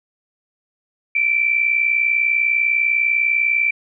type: tone pair together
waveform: sine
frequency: 2322 / 2382 Hz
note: D7 / D7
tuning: -20 / +24 cents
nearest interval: unison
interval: 44 cents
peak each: -16 / -20 dBFS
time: 1.15-3.71 s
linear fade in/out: 5 ms
effects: none